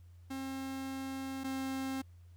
45% pulse tone pair in turn, 267.4 / 266.2 Hz, C4 / C4, +38 / +30 cents, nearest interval unison, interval 8 cents, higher first, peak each -38 / -35 dBFS, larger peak second, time 0.3-1.44 / 1.44-2.02 s, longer first, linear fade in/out 10 ms, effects added 87 Hz sine -53 dBFS peak until 2.36 s + pink hiss -74 dBFS RMS until 2.36 s

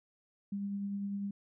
sine tone with tremolo, 200.2 Hz, G3, 37 cents sharp, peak -33 dBFS, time 0.52-1.31 s, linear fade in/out 5 ms, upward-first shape sine, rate 10 Hz, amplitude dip 25%, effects none

